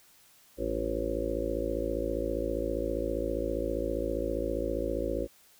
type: harmonic tone with a mistuned harmonic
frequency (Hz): 55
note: A1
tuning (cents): 0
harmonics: 1 / 2 / 4 / 5 / 6 / 7 / 8 / 9 / 10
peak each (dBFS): -36 / -45 / -43 / -39 / -36 / -37 / -45 / -35 / -35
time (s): 0.57-5.28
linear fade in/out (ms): 50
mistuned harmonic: 4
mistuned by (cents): -80
effects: white hiss -60 dBFS RMS until 5.59 s